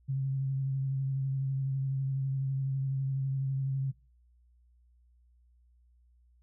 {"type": "tone with vibrato", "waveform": "sine", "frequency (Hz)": 134.9, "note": "C#3", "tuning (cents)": -47, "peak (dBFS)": -28, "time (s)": [0.08, 3.92], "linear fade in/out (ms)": 20, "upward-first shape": "triangle", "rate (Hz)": 12, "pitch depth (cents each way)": 25, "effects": ["noise-tail reverb RT60 0.3 s tail -20 dB re dry", "added 60 Hz sine -61 dBFS peak until 6.42 s"]}